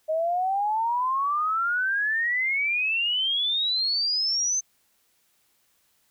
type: exponential sweep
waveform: sine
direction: up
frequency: 620 to 6272 Hz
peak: -22 dBFS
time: 0.08-4.61 s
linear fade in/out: 20 ms
effects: white hiss -67 dBFS RMS until 6.1 s